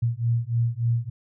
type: beating tone pair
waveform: sine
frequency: 115.7 / 119.1 Hz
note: A#2 / A#2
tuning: -13 / +38 cents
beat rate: 3.4 Hz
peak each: -24 dBFS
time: 0.02-1.1 s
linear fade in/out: 10 ms
effects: none